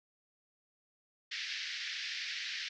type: band-pass noise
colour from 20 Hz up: pink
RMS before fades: -40 dBFS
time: 1.31-2.69 s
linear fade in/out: 10 ms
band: 1700 to 5500 Hz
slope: 48 dB/octave
effects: none